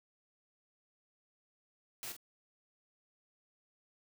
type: noise with echo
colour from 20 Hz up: white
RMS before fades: -43 dBFS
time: 2.03-2.12 s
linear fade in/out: 0 ms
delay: 45 ms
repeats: 1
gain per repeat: -8 dB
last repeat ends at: 2.165 s
effects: none